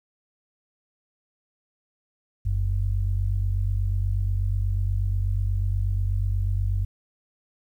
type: tone pair together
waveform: sine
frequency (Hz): 47.05 / 95.3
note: F#1 / G2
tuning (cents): +30 / -48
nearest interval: octave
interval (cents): 1222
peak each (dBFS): -24 / -24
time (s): 2.45-6.85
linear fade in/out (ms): 10
effects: 10-bit